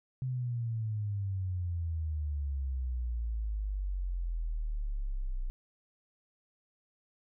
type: exponential sweep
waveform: sine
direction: down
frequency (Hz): 130.81 to 30.36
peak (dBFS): -31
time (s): 0.22-5.5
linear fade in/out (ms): 0
effects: none